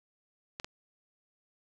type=clicks; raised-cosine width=0.2 ms; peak=-21 dBFS; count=2; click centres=0.599 / 0.645 s; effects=none